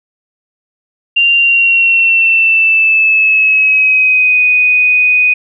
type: tone with pitch glide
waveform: sine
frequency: 2779 to 2490 Hz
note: F7 to D#7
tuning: -9 to +1 cents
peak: -6 dBFS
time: 1.16-5.34 s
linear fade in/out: 10 ms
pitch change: -190 cents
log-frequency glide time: 1.35-4.42 s
effects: none